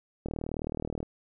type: click train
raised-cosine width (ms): 2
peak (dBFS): -20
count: 31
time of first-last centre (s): 0.26-1.029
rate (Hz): 39
effects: none